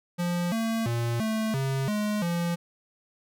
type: tone with pitch steps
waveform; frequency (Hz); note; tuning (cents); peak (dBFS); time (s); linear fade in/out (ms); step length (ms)
square; 174.8 / 225.7 / 117.7 / 219.6 / 134.9 / 209.9 / 171.7; F3 / A3 / A#2 / A3 / C#3 / G#3 / F3; +2 / +44 / +17 / -3 / -47 / +19 / -29; -26; 0.18-2.56; 20; 340
effects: none